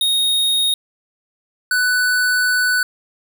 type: tone pair in turn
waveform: square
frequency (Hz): 3729 / 1491.9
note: A#7 / F#6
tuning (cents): 0 / +14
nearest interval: octave + major third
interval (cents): 1586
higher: first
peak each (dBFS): -15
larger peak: neither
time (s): 0.01-0.74 / 1.71-2.83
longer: second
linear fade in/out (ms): 2
effects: none